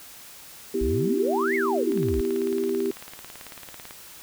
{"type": "chord", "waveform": "sine", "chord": "E minor", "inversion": "second", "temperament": "equal", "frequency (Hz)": [246.9, 329.6, 392], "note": ["B3", "E4", "G4"], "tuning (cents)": [0, 0, 0], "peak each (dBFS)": [-30, -30, -24], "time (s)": [0.74, 2.91], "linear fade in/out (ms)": 5}
{"type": "exponential two-way sweep", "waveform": "sine", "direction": "up then down", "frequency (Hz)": [51.4, 2219, 51.4], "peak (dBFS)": -25, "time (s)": [0.81, 2.21], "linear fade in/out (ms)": 5, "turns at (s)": 1.55}
{"type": "click train", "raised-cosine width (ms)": 0.3, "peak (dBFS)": -24, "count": 37, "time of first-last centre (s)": [1.92, 3.909], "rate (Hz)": 18.1}
{"effects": ["white hiss -45 dBFS RMS until 4.22 s"]}